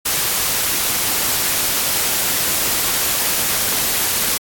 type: noise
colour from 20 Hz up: white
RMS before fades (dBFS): -18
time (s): 0.05-4.38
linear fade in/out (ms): 10
effects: AAC 64 kbps